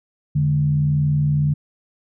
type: tone with frequency modulation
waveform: sine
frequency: 146.83 Hz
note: D3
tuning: in tune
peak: -15 dBFS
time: 0.35-1.54 s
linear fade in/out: 10 ms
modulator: 61.5 Hz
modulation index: 0.42
effects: none